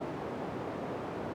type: band-pass noise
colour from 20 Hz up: white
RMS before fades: -38 dBFS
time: 0-1.34 s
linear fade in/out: 20 ms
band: 120 to 630 Hz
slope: 12 dB/octave
effects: none